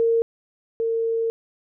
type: tone pair in turn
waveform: sine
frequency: 459.2 / 455.5 Hz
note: A#4 / A#4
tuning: -26 / -40 cents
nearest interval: unison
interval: 14 cents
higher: first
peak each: -16 / -20 dBFS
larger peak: first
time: 0-0.22 / 0.8-1.3 s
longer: second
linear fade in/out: 0 ms
effects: none